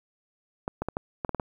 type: clicks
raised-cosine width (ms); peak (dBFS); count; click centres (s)
1; -15; 8; 0.679 / 0.82 / 0.886 / 0.969 / 1.248 / 1.293 / 1.347 / 1.398
effects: 9-bit